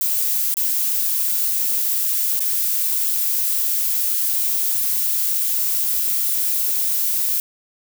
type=noise with dropouts; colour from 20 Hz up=violet; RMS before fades=-20 dBFS; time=0.01-7.4 s; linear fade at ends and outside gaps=1 ms; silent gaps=0.541-0.569 / 2.394-2.404 s; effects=none